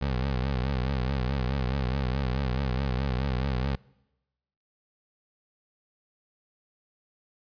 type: tone with vibrato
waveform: 20% pulse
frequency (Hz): 65.41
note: C2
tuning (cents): 0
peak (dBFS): -21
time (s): 0.01-3.76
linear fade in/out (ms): 10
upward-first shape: triangle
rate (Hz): 4.7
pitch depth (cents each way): 150
effects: noise-tail reverb RT60 1.0 s tail -25 dB re dry + resampled to 11025 Hz